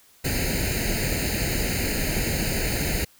pink noise with comb filter, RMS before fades -25 dBFS, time 0.24-3.05 s, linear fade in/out 10 ms, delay 0.44 ms, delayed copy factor +0.9, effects white hiss -56 dBFS RMS until 3.19 s

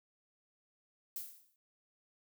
violet noise with exponential decay, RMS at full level -39 dBFS, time 1.16-1.56 s, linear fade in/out 1 ms, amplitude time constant 85 ms, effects none

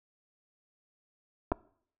clicks, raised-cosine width 1 ms, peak -15 dBFS, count 2, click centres 1.518 / 1.521 s, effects noise-tail reverb RT60 0.6 s tail -22 dB re dry

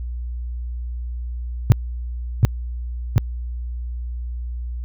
sine tone with echo, 112.7 Hz, A2, 42 cents sharp, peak -5 dBFS, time 1.7-1.72 s, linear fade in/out 0 ms, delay 730 ms, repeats 2, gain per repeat -2 dB, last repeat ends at 3.18 s, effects added 60 Hz sine -25 dBFS peak until 4.84 s

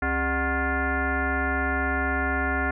sine tone with frequency modulation, 740 Hz, F#5, in tune, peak -22 dBFS, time 0.02-2.71 s, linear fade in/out 5 ms, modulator 336 Hz, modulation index 3.3, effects none

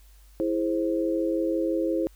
sine chord, E augmented, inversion none, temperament equal with one note detuned, 329.6 / 415.3 / 527.2 Hz, E4 / G#4 / B#4, 0 / 0 / +13 cents, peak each -25 / -31 / -28 dBFS, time 0.4-2.07 s, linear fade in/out 0 ms, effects added 50 Hz sine -50 dBFS peak until 2.15 s + white hiss -61 dBFS RMS until 2.15 s

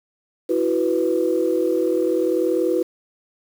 sine chord, E suspended second, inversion none, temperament equal, 329.6 / 370 / 493.9 Hz, E4 / F#4 / B4, 0 / 0 / 0 cents, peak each -21 dBFS, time 0.49-2.83 s, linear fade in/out 10 ms, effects tanh soft clip ceiling -8 dBFS + 7-bit

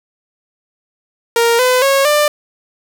sawtooth tone with pitch steps, 466.2 / 505.5 / 548 / 594.2 Hz, A#4 / B4 / C#5 / D5, 0 / +40 / -20 / +20 cents, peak -6 dBFS, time 1.36-2.28 s, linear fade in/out 2 ms, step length 230 ms, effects 8-bit

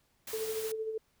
white noise, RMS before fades -42 dBFS, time 0.27-0.72 s, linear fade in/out 5 ms
sine tone with tremolo, 440 Hz, A4, in tune, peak -31 dBFS, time 0.33-0.98 s, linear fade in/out 5 ms, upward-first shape sine, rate 13 Hz, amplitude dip 50%
effects pink hiss -72 dBFS RMS until 1.2 s

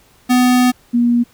square / sine tone pair in turn, 249.6 / 238.9 Hz, B3 / A#3, +19 / +43 cents, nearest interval minor second, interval 76 cents, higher first, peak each -10 dBFS, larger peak neither, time 0.29-0.72 / 0.93-1.24 s, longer first, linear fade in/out 20 ms, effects pink hiss -51 dBFS RMS until 1.33 s

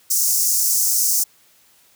pink high-pass noise, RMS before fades -18 dBFS, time 0.1-1.24 s, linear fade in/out 10 ms, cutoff 5500 Hz, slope 48 dB/octave, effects white hiss -55 dBFS RMS until 1.95 s + high-pass 60 Hz 12 dB/octave

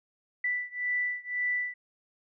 sine beating tone pair, 1975.5 / 1977.4 Hz, B6 / B6, 0 / +2 cents, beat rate 1.9 Hz, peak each -31 / -32 dBFS, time 0.44-1.74 s, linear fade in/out 5 ms, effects none

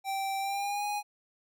square tone with pitch glide, 780 to 826.4 Hz, G5 to G#5, -9 to -9 cents, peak -31 dBFS, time 0.04-1.03 s, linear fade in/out 50 ms, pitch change +100 cents, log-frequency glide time 0.39-0.85 s, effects none

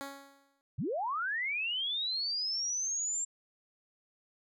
10% pulse tone with exponential decay, 277.2 Hz, C#4, in tune, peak -29 dBFS, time 0.01-0.61 s, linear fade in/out 0 ms, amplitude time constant 130 ms
sine linear sweep, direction up, 89.8 to 7459 Hz, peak -31 dBFS, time 0.78-3.25 s, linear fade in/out 10 ms
effects none

